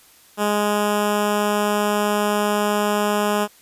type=tone with notch filter; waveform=10% pulse; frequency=207.7 Hz; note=G#3; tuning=in tune; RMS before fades=-20 dBFS; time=0.37-3.48 s; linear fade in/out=50 ms; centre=4300 Hz; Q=1.6; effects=white hiss -51 dBFS RMS until 3.61 s + resampled to 32000 Hz